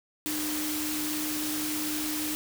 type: tone in noise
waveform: sine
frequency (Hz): 304.5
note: D#4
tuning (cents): -37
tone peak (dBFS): -32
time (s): 0.26-2.35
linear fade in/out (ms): 0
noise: white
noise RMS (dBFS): -33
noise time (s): 0.26-2.35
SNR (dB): -2
effects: none